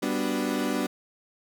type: chord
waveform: 35% pulse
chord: G major seventh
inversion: none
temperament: equal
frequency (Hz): 196 / 246.9 / 293.7 / 370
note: G3 / B3 / D4 / F#4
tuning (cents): 0 / 0 / 0 / 0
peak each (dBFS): -31 / -28 / -28 / -32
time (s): 0.02-0.87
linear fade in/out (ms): 10
effects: none